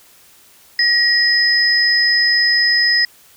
sine tone pair together, 1900 / 5058 Hz, A#6 / D#8, +33 / +28 cents, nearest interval octave + perfect fourth, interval 1695 cents, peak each -14 dBFS, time 0.79-3.05 s, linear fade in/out 2 ms, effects white hiss -48 dBFS RMS until 3.36 s

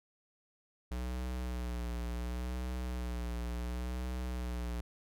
square tone with vibrato, 60.9 Hz, B1, 24 cents flat, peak -36 dBFS, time 0.91-4.81 s, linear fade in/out 5 ms, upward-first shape sine, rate 0.7 Hz, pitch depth 48 cents each way, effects none

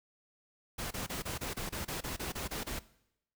pink noise bursts, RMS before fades -38 dBFS, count 13, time 0.78-2.794 s, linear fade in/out 10 ms, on 130 ms, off 27 ms, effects noise-tail reverb RT60 0.8 s tail -19 dB re dry

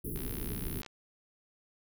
pink band-stop noise, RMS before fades -37 dBFS, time 0.04-0.82 s, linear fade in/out 10 ms, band 450 to 10000 Hz, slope 96 dB/octave
click train, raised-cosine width 0.2 ms, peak -29 dBFS, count 48, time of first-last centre 0.16-0.863 s, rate 66.9 Hz
effects none

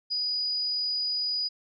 sine tone, 4929 Hz, D#8, 17 cents flat, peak -26 dBFS, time 0.1-1.49 s, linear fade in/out 20 ms, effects none

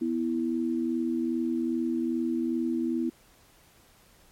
sine tone pair together, 246.9 / 329.4 Hz, B3 / E4, 0 / -1 cents, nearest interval perfect fourth, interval 499 cents, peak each -28 dBFS, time 0.01-3.1 s, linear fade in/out 10 ms, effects pink hiss -59 dBFS RMS until 4.31 s + MP3 64 kbps

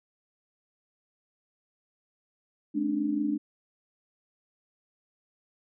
sine tone cluster, 214 / 270.9 / 296.2 Hz, A3 / C#4 / D4, -48 / -40 / +15 cents, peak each -32 / -33 / -27 dBFS, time 2.74-3.38 s, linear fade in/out 20 ms, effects none

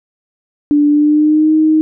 sine tone with pitch glide, 293.1 to 312.3 Hz, D4 to D#4, -3 to +7 cents, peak -7 dBFS, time 0.71-1.81 s, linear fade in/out 0 ms, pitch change +110 cents, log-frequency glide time 0.88-1.53 s, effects none

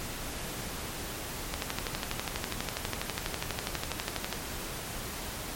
click train, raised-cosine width 0.2 ms, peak -13 dBFS, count 35, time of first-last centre 1.54-4.327 s, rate 12.2 Hz, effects pink hiss -38 dBFS RMS until 5.55 s + MP3 64 kbps

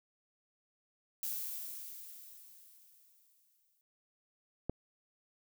violet noise with exponential decay, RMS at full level -37 dBFS, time 1.23-3.81 s, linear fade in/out 1 ms, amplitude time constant 560 ms
click, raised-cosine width 2 ms, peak -21 dBFS, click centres 4.696 s
effects none

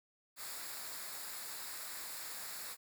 white noise with comb filter, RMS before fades -45 dBFS, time 0.36-2.77 s, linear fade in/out 50 ms, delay 0.33 ms, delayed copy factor -0.6, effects none

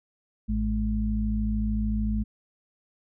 harmonic tone, 53.4 Hz, G#1, 49 cents sharp, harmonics 1 / 2 / 4, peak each -26 / -35 / -27 dBFS, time 0.48-2.24 s, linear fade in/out 20 ms, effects none

